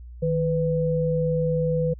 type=tone pair together; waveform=sine; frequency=156.58 / 498.7 Hz; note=D#3 / B4; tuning=+11 / +17 cents; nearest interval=octave + minor sixth; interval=2006 cents; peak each=-23 dBFS; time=0.22-1.94 s; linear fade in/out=10 ms; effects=added 60 Hz sine -38 dBFS peak until 1.99 s